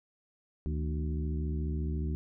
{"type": "harmonic tone with a mistuned harmonic", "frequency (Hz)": 74.3, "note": "D2", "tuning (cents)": 21, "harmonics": [1, 2, 3, 4, 5], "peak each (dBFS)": [-31, -37, -41, -43, -45], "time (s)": [0.66, 2.15], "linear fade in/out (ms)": 0, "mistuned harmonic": 2, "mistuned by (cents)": 110, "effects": []}